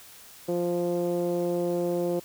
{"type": "tone with low-pass filter", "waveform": "10% pulse", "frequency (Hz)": 174.61, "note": "F3", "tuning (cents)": 0, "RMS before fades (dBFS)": -27, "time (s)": [0.48, 2.2], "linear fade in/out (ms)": 10, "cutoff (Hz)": 450, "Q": 2.9, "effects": ["white hiss -49 dBFS RMS until 2.24 s"]}